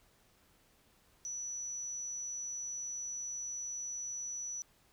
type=tone; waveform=sine; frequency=5920 Hz; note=F#8; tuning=in tune; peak=-38 dBFS; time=1.25-4.62 s; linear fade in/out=0 ms; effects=pink hiss -68 dBFS RMS until 4.92 s